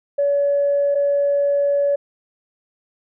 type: tone pair in turn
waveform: sine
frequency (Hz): 568 / 568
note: C#5 / C#5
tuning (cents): +42 / +42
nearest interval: unison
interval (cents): 0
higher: neither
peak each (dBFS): -14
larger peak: neither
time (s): 0.18-0.95 / 0.95-1.96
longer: second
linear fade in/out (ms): 10
effects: tanh soft clip ceiling -10 dBFS